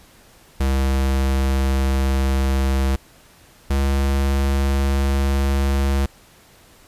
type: tone pair in turn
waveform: square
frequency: 67 / 68.53 Hz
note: C2 / C#2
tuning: +42 / -19 cents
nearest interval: unison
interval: 39 cents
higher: second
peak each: -17 dBFS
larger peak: neither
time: 0.6-2.96 / 3.7-6.06 s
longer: neither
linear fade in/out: 5 ms
effects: pink hiss -50 dBFS RMS until 6.87 s + resampled to 32000 Hz